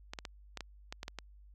clicks, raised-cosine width 0.2 ms, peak -23 dBFS, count 9, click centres 0.135 / 0.188 / 0.252 / 0.573 / 0.607 / 0.925 / 1.031 / 1.081 / 1.187 s, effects added 50 Hz sine -54 dBFS peak until 1.54 s

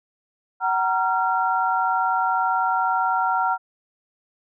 sine tone cluster, 754 / 936 / 1376 Hz, F#5 / A#5 / F6, +32 / +7 / -26 cents, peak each -23 dBFS, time 0.6-3.58 s, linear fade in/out 50 ms, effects none

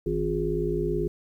harmonic tone with a mistuned harmonic, 51.91 Hz, G#1, in tune, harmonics 1 / 3 / 5 / 7 / 8, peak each -32 / -31 / -36 / -28 / -29 dBFS, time 0.06-1.08 s, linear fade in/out 5 ms, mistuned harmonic 7, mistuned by -32 cents, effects 10-bit

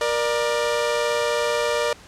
sawtooth tone pair together, 472.3 / 595 Hz, A#4 / D5, +23 / +22 cents, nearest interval major third, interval 399 cents, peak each -19 dBFS, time 0.01-1.93 s, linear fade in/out 2 ms, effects pink hiss -46 dBFS RMS until 2.07 s + low-pass 8000 Hz 12 dB/octave

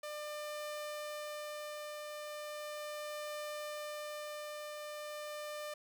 sawtooth tone with tremolo, 598 Hz, D5, 31 cents sharp, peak -36 dBFS, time 0.03-5.74 s, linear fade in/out 5 ms, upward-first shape triangle, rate 0.37 Hz, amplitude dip 30%, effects none

